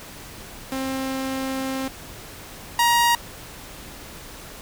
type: tone pair in turn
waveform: sawtooth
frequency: 265.3 / 945.4 Hz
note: C4 / A#5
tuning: +24 / +24 cents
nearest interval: octave + minor seventh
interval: 2200 cents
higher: second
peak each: -21 / -12 dBFS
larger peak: second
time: 0.72-1.88 / 2.79-3.15 s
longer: first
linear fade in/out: 2 ms
effects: pink hiss -40 dBFS RMS until 4.61 s